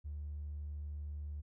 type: tone with tanh clipping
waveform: triangle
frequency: 73.9 Hz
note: D2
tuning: 11 cents sharp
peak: -39 dBFS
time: 0.04-1.42 s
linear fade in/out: 20 ms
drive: 1 dB
effects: none